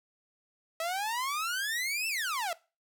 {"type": "exponential two-way sweep", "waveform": "sawtooth", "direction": "up then down", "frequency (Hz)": [641, 2708, 641], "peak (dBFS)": -27, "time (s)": [0.8, 2.53], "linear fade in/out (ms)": 2, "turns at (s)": 2.08, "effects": ["noise-tail reverb RT60 0.3 s tail -20 dB re dry"]}